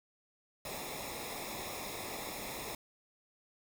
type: noise with comb filter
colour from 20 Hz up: pink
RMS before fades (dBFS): -42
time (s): 0.65-2.75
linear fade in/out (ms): 2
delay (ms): 0.66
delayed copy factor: -0.75
effects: none